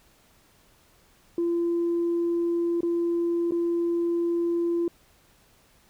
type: tone with dropouts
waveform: sine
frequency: 341.5 Hz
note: F4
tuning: 39 cents flat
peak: -21 dBFS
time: 1.38-4.88 s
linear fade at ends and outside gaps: 2 ms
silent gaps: 2.807-2.831 / 3.51-3.52 s
effects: tanh soft clip ceiling -19 dBFS + pink hiss -60 dBFS RMS until 5.89 s